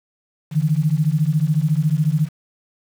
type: beating tone pair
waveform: sine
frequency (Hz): 146.83 / 160.83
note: D3 / E3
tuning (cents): 0 / -42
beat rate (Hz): 14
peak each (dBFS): -18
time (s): 0.51-2.29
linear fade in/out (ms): 50
effects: 7-bit